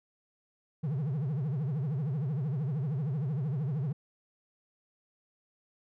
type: tone with vibrato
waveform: triangle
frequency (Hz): 142.6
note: C#3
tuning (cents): +49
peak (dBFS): -27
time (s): 0.83-3.93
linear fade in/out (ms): 10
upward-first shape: triangle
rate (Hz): 13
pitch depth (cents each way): 300
effects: none